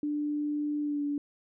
sine tone with pitch glide, 295.6 to 289 Hz, D4 to D4, +11 to -28 cents, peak -28 dBFS, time 0.03-1.18 s, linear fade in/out 2 ms, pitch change -39 cents, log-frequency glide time 0.81-1.03 s, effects none

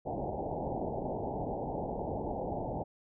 white low-pass noise, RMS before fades -36 dBFS, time 0.05-2.84 s, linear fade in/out 20 ms, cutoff 870 Hz, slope 96 dB/octave, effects none

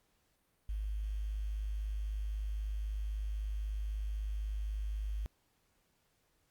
sine tone with quantisation, 51.91 Hz, G#1, in tune, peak -34 dBFS, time 0.69-5.26 s, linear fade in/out 0 ms, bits 10, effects pink hiss -75 dBFS RMS until 6.5 s + Opus 48 kbps

